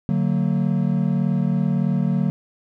triangle chord, D augmented, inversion none, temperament equal with one note detuned, 146.83 / 185 / 228.3 Hz, D3 / F#3 / A#3, 0 / 0 / -36 cents, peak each -20 / -19 / -22 dBFS, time 0.09-2.3 s, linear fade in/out 0 ms, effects none

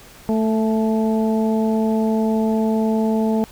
harmonic tone with a mistuned harmonic, 220.6 Hz, A3, 5 cents sharp, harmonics 1 / 2 / 3 / 4, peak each -17 / -23 / -27 / -29 dBFS, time 0.29-3.44 s, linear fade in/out 0 ms, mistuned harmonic 4, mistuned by -26 cents, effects pink hiss -44 dBFS RMS until 3.51 s

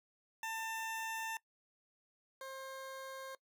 20% pulse tone pair in turn, 895 / 532.2 Hz, A5 / C5, +29 / +29 cents, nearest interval major sixth, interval 900 cents, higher first, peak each -34 / -40 dBFS, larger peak first, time 0.43-1.37 / 2.41-3.35 s, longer neither, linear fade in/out 2 ms, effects noise-tail reverb RT60 0.1 s tail -21 dB re dry

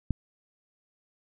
click, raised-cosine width 5 ms, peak -14 dBFS, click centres 0.107 s, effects none

